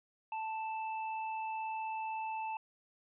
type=tone with hard clipping; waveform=sine; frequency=881 Hz; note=A5; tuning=2 cents sharp; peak=-38 dBFS; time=0.32-2.57 s; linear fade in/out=2 ms; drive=12 dB; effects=resampled to 8000 Hz